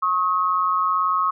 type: tone pair together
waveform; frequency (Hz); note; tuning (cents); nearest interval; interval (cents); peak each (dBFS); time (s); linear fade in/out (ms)
sine; 1091 / 1269.3; C#6 / D#6; -28 / +34; minor third; 262; -20 / -21; 0.02-1.31; 10
effects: none